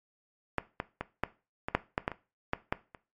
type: clicks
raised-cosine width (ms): 0.5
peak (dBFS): -12 / -16 / -18 / -12 / -17 / -8 / -12 / -13 / -23 / -12 / -12 / -30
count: 12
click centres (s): 0.583 / 0.801 / 1.01 / 1.236 / 1.685 / 1.75 / 1.979 / 2.079 / 2.117 / 2.534 / 2.725 / 2.948
effects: noise-tail reverb RT60 0.3 s tail -17 dB re dry + MP3 64 kbps